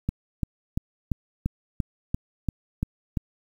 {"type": "click train", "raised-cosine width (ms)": 5, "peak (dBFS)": -12, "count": 10, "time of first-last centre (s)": [0.09, 3.172], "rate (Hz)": 2.92, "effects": ["8-bit"]}